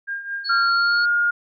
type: tone with tremolo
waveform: sine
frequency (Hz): 1609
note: G6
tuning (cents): +45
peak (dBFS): -23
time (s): 0.07-0.7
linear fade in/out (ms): 20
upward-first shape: triangle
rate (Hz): 4.6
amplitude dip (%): 75
type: tone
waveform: sine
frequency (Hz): 4388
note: C#8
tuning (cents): -18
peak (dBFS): -25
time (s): 0.44-1.06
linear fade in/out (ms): 20
type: tone with pitch glide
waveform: sine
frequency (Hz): 1384 to 1421.3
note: F6 to F6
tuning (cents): -16 to +30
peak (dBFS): -16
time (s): 0.49-1.31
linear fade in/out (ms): 10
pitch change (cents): +46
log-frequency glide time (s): 0.74-1.03
effects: none